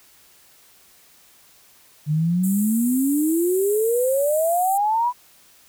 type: exponential sweep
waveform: sine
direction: up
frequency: 146.83 to 999 Hz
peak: -17 dBFS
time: 2.06-5.13 s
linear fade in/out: 50 ms
type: band-pass noise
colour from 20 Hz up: pink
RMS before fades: -32 dBFS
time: 2.43-4.78 s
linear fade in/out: 10 ms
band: 7300 to 16000 Hz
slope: 96 dB/octave
effects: white hiss -53 dBFS RMS until 5.68 s